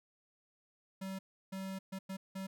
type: tone bursts at uneven times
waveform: square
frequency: 191.6 Hz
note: G3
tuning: 39 cents flat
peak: -40 dBFS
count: 5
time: 1.01-1.19 / 1.52-1.79 / 1.92-1.99 / 2.09-2.17 / 2.35-2.47 s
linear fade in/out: 10 ms
effects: none